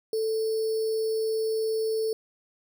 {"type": "tone with sample-and-hold", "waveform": "sine", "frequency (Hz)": 441.4, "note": "A4", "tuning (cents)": 5, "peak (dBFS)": -24, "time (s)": [0.13, 2.13], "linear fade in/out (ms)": 2, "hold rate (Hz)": 4900, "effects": []}